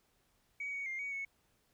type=tone with pitch steps; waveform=sine; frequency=2260 / 2237 / 2112 / 2248 / 2206 Hz; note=C#7 / C#7 / C7 / C#7 / C#7; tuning=+33 / +15 / +16 / +24 / -9 cents; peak=-36 dBFS; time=0.6-1.25 s; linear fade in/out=5 ms; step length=130 ms; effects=tanh soft clip ceiling -33 dBFS + pink hiss -74 dBFS RMS until 1.73 s